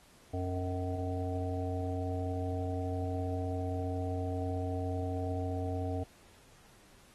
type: harmonic tone with a mistuned harmonic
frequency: 91.2 Hz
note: F#2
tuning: 24 cents flat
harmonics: 1 / 3 / 5 / 7 / 8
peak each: -34 / -39 / -41 / -42 / -43 dBFS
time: 0.33-6.04 s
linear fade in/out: 10 ms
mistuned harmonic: 8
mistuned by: +62 cents
effects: pink hiss -61 dBFS RMS until 7.14 s + AAC 32 kbps